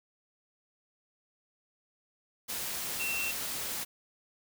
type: tone in noise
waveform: sine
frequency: 2700 Hz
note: E7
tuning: 41 cents sharp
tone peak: -32 dBFS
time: 2.99-3.32 s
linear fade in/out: 20 ms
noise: white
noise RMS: -36 dBFS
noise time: 2.48-3.85 s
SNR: +1 dB
effects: none